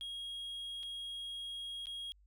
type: tone with dropouts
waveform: triangle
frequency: 3280 Hz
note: G#7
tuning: 22 cents flat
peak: -39 dBFS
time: 0.01-2.12 s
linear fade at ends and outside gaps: 0 ms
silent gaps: 0.83-0.833 / 1.857-1.869 s
effects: added 50 Hz sine -62 dBFS peak until 2.26 s